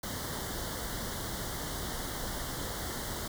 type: band-stop noise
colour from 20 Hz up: pink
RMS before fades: -37 dBFS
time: 0.03-3.28 s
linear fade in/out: 5 ms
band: 2100 to 3000 Hz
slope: 96 dB/octave
effects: none